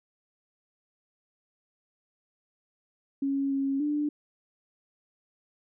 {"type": "tone with pitch steps", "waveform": "sine", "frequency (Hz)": [275.7, 273.5, 295.6], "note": ["C#4", "C#4", "D4"], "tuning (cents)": [-9, -23, 11], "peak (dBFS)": -25, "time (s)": [3.22, 4.09], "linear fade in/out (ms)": 5, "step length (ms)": 290, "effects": []}